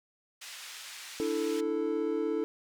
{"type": "band-pass noise", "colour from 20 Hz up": "pink", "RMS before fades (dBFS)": -45, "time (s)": [0.41, 1.61], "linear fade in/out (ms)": 10, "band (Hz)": [2000, 8600], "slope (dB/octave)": 12}
{"type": "chord", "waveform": "triangle", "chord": "D suspended second", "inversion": "none", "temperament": "just", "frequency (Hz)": [293.7, 330.4, 440.5], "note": ["D4", "E4", "A4"], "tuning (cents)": [0, 4, 2], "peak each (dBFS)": [-33, -31, -29], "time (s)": [1.2, 2.44], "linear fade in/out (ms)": 0}
{"effects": []}